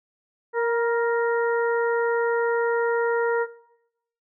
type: harmonic tone with a mistuned harmonic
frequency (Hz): 466.2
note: A#4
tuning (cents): 0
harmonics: 1 / 2 / 3 / 4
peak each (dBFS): -21 / -27 / -31 / -33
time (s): 0.53-3.47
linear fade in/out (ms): 50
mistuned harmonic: 2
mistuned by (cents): +27
effects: noise-tail reverb RT60 0.8 s tail -17 dB re dry